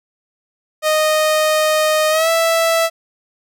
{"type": "tone with pitch glide", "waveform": "sawtooth", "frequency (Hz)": [619, 659.6], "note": ["D#5", "E5"], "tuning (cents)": [-9, 1], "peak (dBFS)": -9, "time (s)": [0.82, 2.9], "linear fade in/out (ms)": 50, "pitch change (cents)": 110, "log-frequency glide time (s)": [2.1, 2.29], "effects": []}